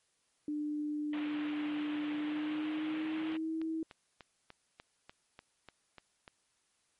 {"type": "tone with pitch glide", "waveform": "sine", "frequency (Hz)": [298.4, 321.7], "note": ["D4", "E4"], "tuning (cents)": [28, -42], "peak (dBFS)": -33, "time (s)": [0.48, 3.83], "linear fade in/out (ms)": 2, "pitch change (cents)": 130, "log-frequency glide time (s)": [2.15, 3.55]}
{"type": "band-pass noise", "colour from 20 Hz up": "white", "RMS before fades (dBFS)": -47, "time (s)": [1.13, 3.37], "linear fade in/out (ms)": 2, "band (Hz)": [130, 3200], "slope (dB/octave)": 48}
{"type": "click train", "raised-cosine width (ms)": 0.3, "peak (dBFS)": -33, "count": 11, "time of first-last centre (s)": [3.32, 6.279], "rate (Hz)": 3.38}
{"effects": ["white hiss -75 dBFS RMS until 6.99 s", "MP3 48 kbps"]}